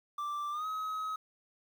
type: tone with pitch glide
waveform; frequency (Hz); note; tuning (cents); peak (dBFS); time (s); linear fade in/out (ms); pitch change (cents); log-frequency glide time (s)
triangle; 1174.7 to 1273.6; D6 to D#6; 0 to +40; -32; 0.18-1.16; 5; +140; 0.51-0.66
effects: 10-bit